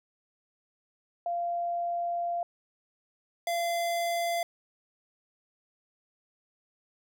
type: tone pair in turn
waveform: sine / square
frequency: 692 / 685.2 Hz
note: F5 / F5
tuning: -16 / -33 cents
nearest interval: unison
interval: 17 cents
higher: first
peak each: -28 dBFS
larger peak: neither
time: 1.26-2.43 / 3.47-4.43 s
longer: first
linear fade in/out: 2 ms
effects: none